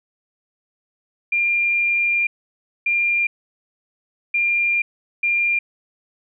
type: tone bursts at uneven times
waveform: sine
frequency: 2396 Hz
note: D7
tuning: 34 cents sharp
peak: -16 dBFS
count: 4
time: 1.32-2.27 / 2.86-3.27 / 4.34-4.82 / 5.23-5.59 s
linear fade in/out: 5 ms
effects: none